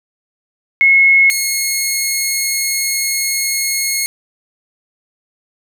sine / 10% pulse tone pair in turn, 2176 / 2166 Hz, C#7 / C#7, -33 / -41 cents, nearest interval unison, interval 8 cents, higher first, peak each -6 dBFS, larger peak neither, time 0.81-1.3 / 1.3-4.06 s, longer second, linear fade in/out 0 ms, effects none

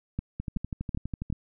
two click trains, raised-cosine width 5 ms, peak -20 / -17 dBFS, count 12 / 4, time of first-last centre 0.4-1.302 / 0.19-1.326 s, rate 12.2 / 2.64 Hz, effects none

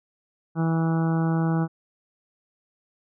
harmonic tone, 163.4 Hz, E3, 15 cents flat, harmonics 1 / 2 / 3 / 4 / 5 / 6 / 7 / 8 / 9, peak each -21 / -28 / -36 / -38 / -34 / -42 / -40 / -40 / -40 dBFS, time 0.55-1.68 s, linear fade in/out 50 ms, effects none

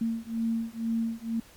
sine beating tone pair, 226.7 / 228.8 Hz, A#3 / A#3, -48 / -32 cents, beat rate 2.1 Hz, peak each -30 dBFS, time 0.01-1.4 s, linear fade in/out 5 ms, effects pink hiss -54 dBFS RMS until 1.56 s + MP3 96 kbps

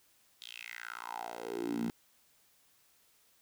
10% pulse tone with high-pass filter sweep, 58.27 Hz, A#1, in tune, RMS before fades -40 dBFS, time 0.42-1.9 s, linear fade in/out 0 ms, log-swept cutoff 3600 to 200 Hz, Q 5.4, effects white hiss -68 dBFS RMS until 3.41 s

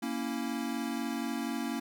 square chord, A# diminished, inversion none, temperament equal, 233.1 / 277.2 / 329.6 Hz, A#3 / C#4 / E4, 0 / 0 / 0 cents, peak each -36 / -37 / -40 dBFS, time 0.02-1.8 s, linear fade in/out 10 ms, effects none

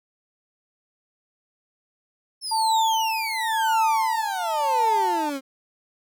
30% pulse exponential sweep, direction down, 5360 to 261.8 Hz, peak -24 dBFS, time 2.41-5.41 s, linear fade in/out 50 ms
sine tone with tremolo, 890 Hz, A5, 20 cents sharp, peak -17 dBFS, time 2.51-5.3 s, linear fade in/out 10 ms, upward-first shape triangle, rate 0.95 Hz, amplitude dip 80%
effects none

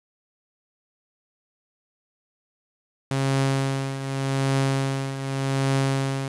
sawtooth tone with tremolo, 135.6 Hz, C#3, 38 cents flat, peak -15 dBFS, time 3.11-6.28 s, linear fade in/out 2 ms, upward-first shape triangle, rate 0.85 Hz, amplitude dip 70%, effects resampled to 24000 Hz + 8-bit

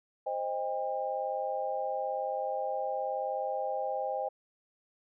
sine chord, C minor, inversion none, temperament equal with one note detuned, 523.3 / 622.3 / 801.9 Hz, C5 / Eb5 / G5, 0 / 0 / +39 cents, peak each -35 / -36 / -34 dBFS, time 0.26-4.29 s, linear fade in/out 10 ms, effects none

